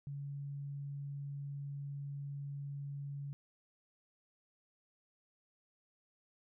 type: tone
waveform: sine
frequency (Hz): 141.3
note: C#3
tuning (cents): +34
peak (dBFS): -40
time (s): 0.07-3.33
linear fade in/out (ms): 0
effects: none